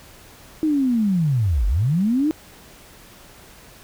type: linear two-way sweep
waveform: sine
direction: down then up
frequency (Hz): 319.3 to 44.02 to 319.3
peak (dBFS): -16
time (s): 0.63-2.31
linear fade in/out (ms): 0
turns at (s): 1.67
effects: pink hiss -46 dBFS RMS until 3.83 s